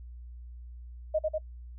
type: tone with echo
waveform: sine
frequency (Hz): 622.3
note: D#5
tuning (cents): 0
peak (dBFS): -23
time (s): 1.14-1.19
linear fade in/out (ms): 10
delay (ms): 97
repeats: 2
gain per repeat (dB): -2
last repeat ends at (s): 1.384
effects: noise-tail reverb RT60 0.1 s tail -25 dB re dry + added 60 Hz sine -42 dBFS peak until 1.78 s